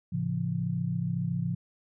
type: chord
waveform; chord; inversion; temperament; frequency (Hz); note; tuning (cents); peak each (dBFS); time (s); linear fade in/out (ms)
sine; A augmented; none; just; 110 / 137.5 / 171.88; A2 / C#3 / E#3; 0 / -14 / -27; -34 / -32 / -30; 0.12-1.55; 10
effects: none